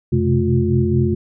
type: tone cluster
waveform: sine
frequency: 89 / 127.8 / 132.4 / 215.6 / 355.7 Hz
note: F2 / C3 / C3 / A3 / F4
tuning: +33 / -40 / +21 / -35 / +32 cents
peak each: -20 dBFS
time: 0.12-1.15 s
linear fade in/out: 10 ms
effects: none